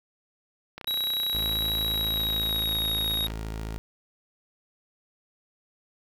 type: click train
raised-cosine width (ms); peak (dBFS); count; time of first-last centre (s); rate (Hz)
0.3; -22; 79; 0.78-3.304; 30.9
type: tone with pitch glide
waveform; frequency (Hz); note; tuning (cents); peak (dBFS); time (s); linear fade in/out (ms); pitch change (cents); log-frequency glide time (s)
square; 3865 to 3768; B7 to A#7; -38 to +18; -26; 0.87-3.27; 5; -44; 1.82-2.81
type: tone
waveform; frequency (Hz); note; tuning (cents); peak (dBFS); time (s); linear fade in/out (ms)
sawtooth; 54.3; A1; -22; -28; 1.34-3.78; 0
effects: 8-bit